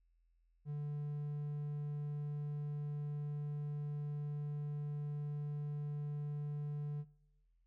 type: tone with hard clipping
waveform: triangle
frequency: 146.83 Hz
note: D3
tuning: in tune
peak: -39 dBFS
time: 0.65-7.05 s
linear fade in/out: 50 ms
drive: 6 dB
effects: noise-tail reverb RT60 1.0 s tail -22 dB re dry + added 42 Hz sine -70 dBFS peak until 7.66 s